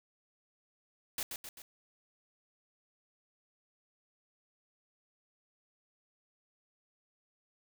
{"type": "noise with echo", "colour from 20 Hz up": "white", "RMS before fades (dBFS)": -36, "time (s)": [1.18, 1.23], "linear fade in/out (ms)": 2, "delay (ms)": 130, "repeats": 3, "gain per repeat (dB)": -5, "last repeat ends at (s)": 1.62, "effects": []}